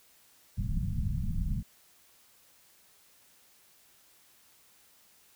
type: low-pass noise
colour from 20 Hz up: pink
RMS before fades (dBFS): -31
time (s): 0.57-1.63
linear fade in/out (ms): 10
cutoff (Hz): 200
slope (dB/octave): 48
effects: white hiss -62 dBFS RMS until 5.35 s